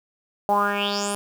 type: tone with low-pass filter sweep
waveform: 10% pulse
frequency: 203 Hz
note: G#3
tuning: 39 cents flat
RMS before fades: -23 dBFS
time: 0.49-1.15 s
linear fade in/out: 0 ms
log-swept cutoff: 720 to 11000 Hz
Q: 7.1
effects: 7-bit